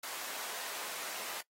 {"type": "high-pass noise", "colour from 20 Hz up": "pink", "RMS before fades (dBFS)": -42, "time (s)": [0.03, 1.41], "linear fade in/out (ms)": 5, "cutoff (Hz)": 690, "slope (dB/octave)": 12, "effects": ["noise-tail reverb RT60 0.1 s tail -19 dB re dry", "AAC 48 kbps"]}